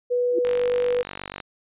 sine tone, 490.7 Hz, B4, 11 cents flat, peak -19 dBFS, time 0.1-1.03 s, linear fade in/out 20 ms
sine tone with exponential growth, 350 Hz, F4, 4 cents sharp, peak -19 dBFS, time 0.3-0.39 s, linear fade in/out 5 ms, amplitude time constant 19 ms
click train, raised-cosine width 0.3 ms, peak -16 dBFS, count 47, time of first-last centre 0.45-1.402 s, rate 48.3 Hz
effects resampled to 8000 Hz

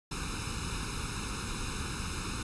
pink noise with comb filter, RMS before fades -36 dBFS, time 0.11-2.43 s, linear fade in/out 5 ms, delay 0.77 ms, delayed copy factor +1, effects resampled to 24000 Hz

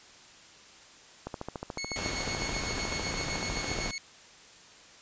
click train, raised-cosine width 1 ms, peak -21 dBFS, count 37, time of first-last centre 1.27-3.86 s, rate 13.9 Hz
15% pulse tone with tremolo, 2193 Hz, C#7, 19 cents flat, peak -27 dBFS, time 1.78-3.98 s, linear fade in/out 0 ms, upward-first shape square, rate 7.9 Hz, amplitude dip 45%
pink noise, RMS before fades -35 dBFS, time 1.96-3.91 s, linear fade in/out 0 ms
effects white hiss -53 dBFS RMS until 5.01 s + resampled to 16000 Hz

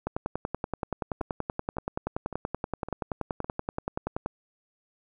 two click trains, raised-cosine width 1 ms, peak -22 / -15 dBFS, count 5 / 45, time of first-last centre 1.21-3.445 / 0.07-4.26 s, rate 1.79 / 10.5 Hz, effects none

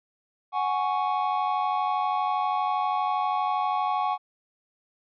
triangle chord, F# suspended second, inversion none, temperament just, 740 / 832.5 / 1110 Hz, F#5 / G#5 / C#6, 0 / +4 / +2 cents, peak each -26 dBFS, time 0.52-4.18 s, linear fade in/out 50 ms, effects resampled to 11025 Hz

